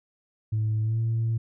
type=tone with pitch glide; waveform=sine; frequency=108.7 to 113.64 Hz; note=A2 to A#2; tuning=-21 to -44 cents; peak=-21 dBFS; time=0.52-1.38 s; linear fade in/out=10 ms; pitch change=+77 cents; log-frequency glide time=0.82-0.99 s; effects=tanh soft clip ceiling -20 dBFS